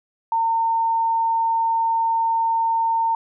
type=tone; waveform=sine; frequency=910 Hz; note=A#5; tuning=42 cents flat; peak=-17 dBFS; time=0.32-3.15 s; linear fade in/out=2 ms; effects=none